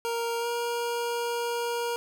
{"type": "tone with pitch glide", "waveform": "25% pulse", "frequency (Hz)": [466.2, 473], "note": ["A#4", "A#4"], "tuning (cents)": [0, 25], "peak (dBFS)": -24, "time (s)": [0.05, 1.96], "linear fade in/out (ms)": 0, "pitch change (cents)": 25, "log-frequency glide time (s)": [0.39, 0.47], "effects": []}